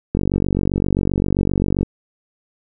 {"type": "click train", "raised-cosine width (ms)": 3, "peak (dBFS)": -5, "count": 81, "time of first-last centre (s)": [0.15, 1.831], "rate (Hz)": 47.6, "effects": []}